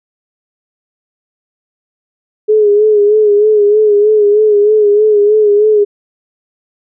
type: tone with vibrato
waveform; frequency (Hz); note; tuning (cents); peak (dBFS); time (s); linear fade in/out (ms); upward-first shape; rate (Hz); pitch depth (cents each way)
sine; 420; G#4; +19; -5; 2.48-5.85; 20; sine; 3.2; 50
effects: none